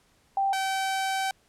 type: tone pair in turn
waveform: sine / sawtooth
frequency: 784 / 770.1 Hz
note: G5 / G5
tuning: 0 / -31 cents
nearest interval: unison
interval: 31 cents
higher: first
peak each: -22 dBFS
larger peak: neither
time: 0.37-0.53 / 0.53-1.31 s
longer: second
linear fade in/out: 2 ms
effects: pink hiss -64 dBFS RMS until 1.48 s + low-pass 11000 Hz 12 dB/octave